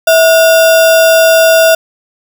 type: tone with sample-and-hold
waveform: sine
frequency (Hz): 652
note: E5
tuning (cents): -19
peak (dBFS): -3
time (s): 0.07-1.75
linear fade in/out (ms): 5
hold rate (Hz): 2100
effects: none